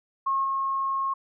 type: tone with level steps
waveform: sine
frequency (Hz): 1083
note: C#6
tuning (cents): -41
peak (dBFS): -22 / -24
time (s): 0.26-1.14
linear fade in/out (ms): 10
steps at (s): 0.44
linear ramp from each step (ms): 5
effects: none